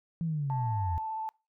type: linear sweep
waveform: sine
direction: down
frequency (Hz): 170 to 79.5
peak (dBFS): -28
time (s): 0.21-0.98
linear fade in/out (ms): 0
type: tone with vibrato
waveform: sine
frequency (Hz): 880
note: A5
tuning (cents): 0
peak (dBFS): -32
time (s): 0.5-1.29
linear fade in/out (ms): 0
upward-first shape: square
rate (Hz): 15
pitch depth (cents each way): 11
effects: noise-tail reverb RT60 0.3 s tail -26 dB re dry + tanh soft clip ceiling -20 dBFS